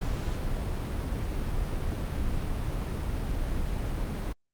brown noise, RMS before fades -30 dBFS, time 0.01-4.33 s, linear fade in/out 10 ms, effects Opus 48 kbps

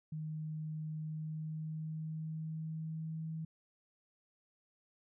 sine tone with pitch glide, 155.56 to 160.03 Hz, D#3 to D#3, 0 to +49 cents, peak -38 dBFS, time 0.12-3.45 s, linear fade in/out 5 ms, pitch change +49 cents, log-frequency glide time 0.99-3.32 s, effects none

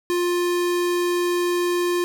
square tone, 351.9 Hz, F4, 13 cents sharp, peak -20 dBFS, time 0.1-2.04 s, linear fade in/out 0 ms, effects 10-bit

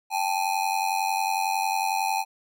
square ring-modulated tone, 830.6 Hz, G#5, in tune, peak -21 dBFS, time 0.1-2.25 s, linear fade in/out 50 ms, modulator 45.5 Hz, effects none

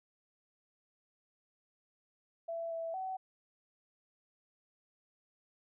sine tone with pitch steps, 667 / 660 / 756 Hz, E5 / E5 / F#5, +20 / +2 / +37 cents, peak -36 dBFS, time 2.48-3.17 s, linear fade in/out 10 ms, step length 230 ms, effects none

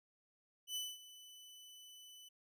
sawtooth tone with ADSR envelope, 2995 Hz, F#7, 20 cents sharp, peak -35 dBFS, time 0.67-2.29 s, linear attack 86 ms, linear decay 220 ms, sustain -17 dB, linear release 10 ms, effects none

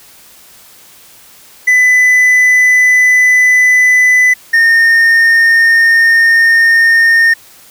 triangle tone pair in turn, 2000 / 1831.2 Hz, B6 / A#6, +21 / -31 cents, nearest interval major second, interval 152 cents, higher first, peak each -3 dBFS, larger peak neither, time 1.67-4.34 / 4.53-7.34 s, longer second, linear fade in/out 10 ms, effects white hiss -40 dBFS RMS until 7.7 s

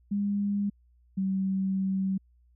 sine tone pair in turn, 202.5 / 191.65 Hz, G#3 / G3, -43 / -39 cents, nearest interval minor second, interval 96 cents, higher first, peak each -25 dBFS, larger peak neither, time 0.11-0.7 / 1.17-2.18 s, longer second, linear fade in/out 10 ms, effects added 60 Hz sine -59 dBFS peak until 2.55 s

